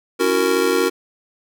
square chord, F# dominant seventh, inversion second, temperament just, 277.5 / 333 / 370 / 462.5 Hz, C#4 / E4 / F#4 / A#4, +2 / +18 / 0 / -14 cents, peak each -25 / -25 / -20 / -20 dBFS, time 0.19-0.9 s, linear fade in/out 20 ms, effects none

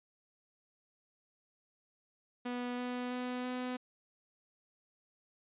sawtooth tone with pitch steps, 245.6 / 247.5 / 249.3 / 251.2 Hz, B3 / B3 / B3 / B3, -9 / +4 / +16 / +30 cents, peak -32 dBFS, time 2.45-3.77 s, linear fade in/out 10 ms, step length 330 ms, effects resampled to 8000 Hz

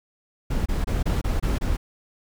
brown noise bursts, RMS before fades -23 dBFS, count 7, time 0.5-1.77 s, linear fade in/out 10 ms, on 160 ms, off 25 ms, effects none

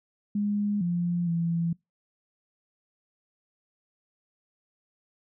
sine tone with pitch steps, 205.7 / 173.9 / 168.2 Hz, G#3 / F3 / E3, -16 / -7 / +35 cents, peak -24 dBFS, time 0.35-1.73 s, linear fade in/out 5 ms, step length 460 ms, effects noise-tail reverb RT60 0.2 s tail -25 dB re dry

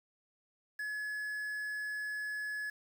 triangle tone with quantisation, 1700 Hz, G#6, 40 cents sharp, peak -34 dBFS, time 0.79-2.7 s, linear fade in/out 5 ms, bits 9, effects none

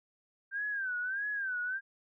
sine tone with vibrato, 1568 Hz, G6, in tune, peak -32 dBFS, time 0.51-1.81 s, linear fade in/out 50 ms, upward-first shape sine, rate 1.6 Hz, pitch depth 130 cents each way, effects none

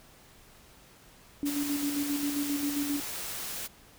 sine tone with tremolo, 287.5 Hz, D4, 37 cents flat, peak -27 dBFS, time 1.43-3 s, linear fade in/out 0 ms, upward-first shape square, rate 7.5 Hz, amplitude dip 45%
white noise, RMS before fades -37 dBFS, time 1.45-3.68 s, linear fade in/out 20 ms
effects pink hiss -56 dBFS RMS until 3.98 s

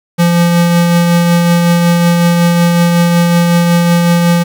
square tone with tremolo, 172 Hz, F3, 26 cents flat, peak -6 dBFS, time 0.18-4.44 s, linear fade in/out 20 ms, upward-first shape triangle, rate 5.4 Hz, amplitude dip 30%, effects 7-bit

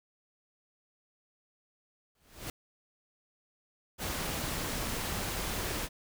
pink noise with exponential growth, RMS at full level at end -36 dBFS, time 2.15-2.5 s, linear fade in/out 2 ms, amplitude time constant 74 ms
pink noise, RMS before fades -35 dBFS, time 3.98-5.89 s, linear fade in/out 50 ms
effects none

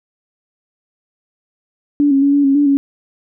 sine tone with pitch steps, 289.1 / 273.7 / 281.5 / 285.3 / 274.1 / 289.5 / 278.4 Hz, D4 / C#4 / C#4 / C#4 / C#4 / D4 / C#4, -27 / -22 / +27 / +50 / -19 / -25 / +8 cents, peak -9 dBFS, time 2-2.77 s, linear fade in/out 0 ms, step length 110 ms, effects none

